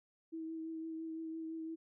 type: tone with vibrato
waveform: sine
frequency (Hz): 322.9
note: E4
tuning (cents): -36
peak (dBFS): -40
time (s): 0.32-1.76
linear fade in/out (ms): 20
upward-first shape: triangle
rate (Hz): 5.9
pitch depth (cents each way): 20
effects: none